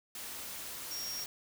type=tone in noise; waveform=sine; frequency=5588 Hz; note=F8; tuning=in tune; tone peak=-38 dBFS; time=0.91-1.24 s; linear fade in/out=2 ms; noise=white; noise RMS=-43 dBFS; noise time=0.15-1.26 s; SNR=+2 dB; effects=none